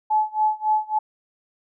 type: tone with tremolo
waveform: sine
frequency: 859 Hz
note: A5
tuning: 42 cents flat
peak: -15 dBFS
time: 0.1-0.99 s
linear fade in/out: 10 ms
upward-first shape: sine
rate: 3.6 Hz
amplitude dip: 95%
effects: none